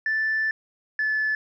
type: tone pair in turn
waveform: sine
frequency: 1760 / 1733.8 Hz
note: A6 / A6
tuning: 0 / -26 cents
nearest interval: unison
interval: 26 cents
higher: first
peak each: -20 dBFS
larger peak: neither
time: 0.06-0.51 / 0.99-1.35 s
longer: first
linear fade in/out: 2 ms
effects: tanh soft clip ceiling -18 dBFS